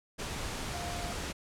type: tone in noise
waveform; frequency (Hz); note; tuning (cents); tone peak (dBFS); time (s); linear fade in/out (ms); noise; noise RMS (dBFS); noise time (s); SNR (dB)
sine; 700; F5; +4; -40; 0.73-1.14; 20; pink; -37; 0.18-1.33; -6
effects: low-pass 9000 Hz 12 dB/octave